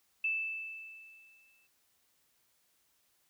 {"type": "tone with exponential decay", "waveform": "sine", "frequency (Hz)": 2637, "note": "E7", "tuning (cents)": 0, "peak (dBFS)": -28, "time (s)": [0.24, 1.67], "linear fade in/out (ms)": 5, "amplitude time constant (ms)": 310, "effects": ["white hiss -73 dBFS RMS until 3.29 s"]}